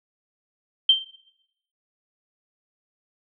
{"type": "tone with exponential decay", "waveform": "sine", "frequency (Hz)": 3136, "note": "G7", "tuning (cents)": 0, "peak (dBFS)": -9, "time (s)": [0.89, 1.05], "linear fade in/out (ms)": 5, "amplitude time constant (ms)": 34, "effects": ["noise-tail reverb RT60 0.8 s tail -17 dB re dry"]}